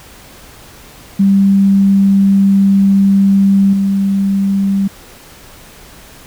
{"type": "tone with level steps", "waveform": "sine", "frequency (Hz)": 196.5, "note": "G3", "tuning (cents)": 4, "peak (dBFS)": [-6, -10], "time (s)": [1.19, 4.88], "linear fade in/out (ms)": 10, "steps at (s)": 3.73, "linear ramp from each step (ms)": 2, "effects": ["pink hiss -38 dBFS RMS until 6.26 s"]}